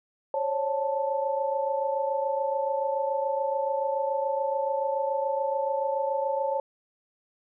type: tone cluster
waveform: sine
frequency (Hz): 541 / 568 / 880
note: C#5 / C#5 / A5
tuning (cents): -42 / +42 / 0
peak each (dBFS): -28 / -31 / -29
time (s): 0.34-6.6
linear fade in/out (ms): 2
effects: none